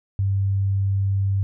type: tone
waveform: sine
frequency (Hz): 98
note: G2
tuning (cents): 0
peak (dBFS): -18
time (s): 0.19-1.43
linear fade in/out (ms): 0
effects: none